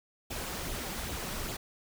pink noise with flanger, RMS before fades -37 dBFS, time 0.3-1.57 s, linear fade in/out 10 ms, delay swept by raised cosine 0.27 to 5.57 ms, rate 2.5 Hz, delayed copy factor +0.55, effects none

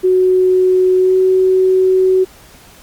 sine tone with pitch glide, 370 to 374.5 Hz, F#4 to F#4, 0 to +21 cents, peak -8 dBFS, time 0.03-2.25 s, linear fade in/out 20 ms, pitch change +21 cents, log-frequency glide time 0.97-1.17 s, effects pink hiss -42 dBFS RMS until 2.82 s + Opus 48 kbps

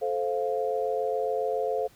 sine chord, F major, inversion first, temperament just, 436.5 / 523.8 / 698.5 Hz, A4 / C5 / F5, -14 / +2 / 0 cents, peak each -29 / -29 / -31 dBFS, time 0.01-1.88 s, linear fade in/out 20 ms, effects pink hiss -58 dBFS RMS until 1.95 s

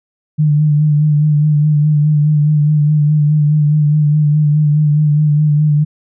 sine tone with vibrato, 150 Hz, D3, 37 cents sharp, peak -8 dBFS, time 0.38-5.85 s, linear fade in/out 20 ms, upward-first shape sine, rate 4.8 Hz, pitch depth 35 cents each way, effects none

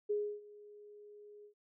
sine tone with ADSR envelope, 415.6 Hz, G#4, 1 cent sharp, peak -30 dBFS, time 0.09-1.54 s, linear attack 15 ms, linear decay 300 ms, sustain -22 dB, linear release 94 ms, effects none

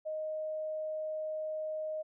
sine tone, 622.3 Hz, D#5, in tune, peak -34 dBFS, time 0.05-2.03 s, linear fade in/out 20 ms, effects none

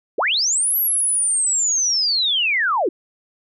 sine linear two-way sweep, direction up then down, 293.7 to 11840 to 293.7 Hz, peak -16 dBFS, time 0.18-2.89 s, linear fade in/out 5 ms, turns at 0.77 s, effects none

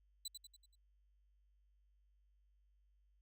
25% pulse tone with echo, 4000 Hz, B7, 21 cents sharp, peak -38 dBFS, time 0.25-0.28 s, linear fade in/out 5 ms, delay 95 ms, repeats 5, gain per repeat -6 dB, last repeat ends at 0.755 s, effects added 50 Hz sine -70 dBFS peak until 3.21 s

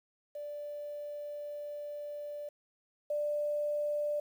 sine tone pair in turn, 587.3 / 590.7 Hz, D5 / D5, 0 / +10 cents, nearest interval unison, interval 10 cents, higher second, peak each -38 / -30 dBFS, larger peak second, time 0.35-2.49 / 3.1-4.2 s, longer first, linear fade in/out 5 ms, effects 10-bit

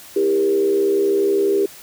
sine tone with frequency modulation, 398.7 Hz, G4, 29 cents sharp, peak -14 dBFS, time 0.16-1.66 s, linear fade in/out 5 ms, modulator 71.9 Hz, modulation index 0.7, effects white hiss -41 dBFS RMS until 1.82 s

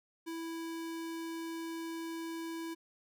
square tone, 329.6 Hz, E4, in tune, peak -39 dBFS, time 0.26-2.75 s, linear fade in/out 20 ms, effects none

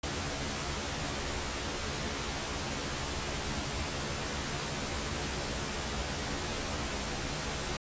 pink noise with comb filter, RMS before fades -35 dBFS, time 0.03-7.77 s, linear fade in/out 5 ms, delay 14 ms, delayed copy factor +0.95, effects resampled to 16000 Hz

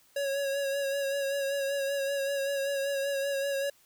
square tone with vibrato, 554.4 Hz, C#5, in tune, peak -29 dBFS, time 0.16-3.7 s, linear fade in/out 5 ms, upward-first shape sine, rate 5.2 Hz, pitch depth 31 cents each way, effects white hiss -63 dBFS RMS until 3.85 s

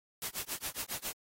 white noise with tremolo, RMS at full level -36 dBFS, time 0.22-1.13 s, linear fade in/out 0 ms, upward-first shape sine, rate 7.3 Hz, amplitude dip 100%, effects AAC 48 kbps

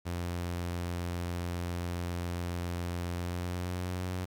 sawtooth tone with pitch glide, 87.31 to 91.28 Hz, F2 to F#2, 0 to -23 cents, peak -29 dBFS, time 0.05-4.26 s, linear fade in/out 20 ms, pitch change +77 cents, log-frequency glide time 3.12-4.11 s, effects 10-bit

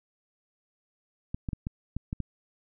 clicks, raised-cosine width 5 ms, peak -19 dBFS, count 7, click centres 1.345 / 1.488 / 1.532 / 1.669 / 1.966 / 2.129 / 2.203 s, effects none

